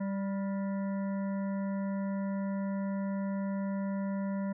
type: harmonic tone with a mistuned harmonic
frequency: 196 Hz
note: G3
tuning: in tune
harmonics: 1 / 3 / 5 / 7 / 9 / 10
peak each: -31 / -41 / -46 / -53 / -55 / -57 dBFS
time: 0-4.53 s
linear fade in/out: 10 ms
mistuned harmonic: 7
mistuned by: +48 cents
effects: none